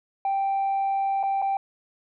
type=tone with dropouts; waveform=sine; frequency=784 Hz; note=G5; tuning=in tune; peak=-20 dBFS; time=0.25-1.57 s; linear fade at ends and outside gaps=2 ms; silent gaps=1.23-1.235 / 1.418-1.423 s; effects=tanh soft clip ceiling -20 dBFS